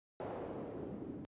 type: noise with low-pass filter sweep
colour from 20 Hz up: white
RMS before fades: -44 dBFS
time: 0.2-1.25 s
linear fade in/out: 0 ms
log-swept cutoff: 650 to 260 Hz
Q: 1.6
effects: high-pass 80 Hz 12 dB/octave + resampled to 8000 Hz